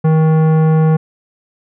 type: tone with tanh clipping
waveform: sine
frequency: 158.1 Hz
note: D#3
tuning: 28 cents sharp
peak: -10 dBFS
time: 0.04-0.97 s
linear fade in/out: 10 ms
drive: 15 dB
effects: none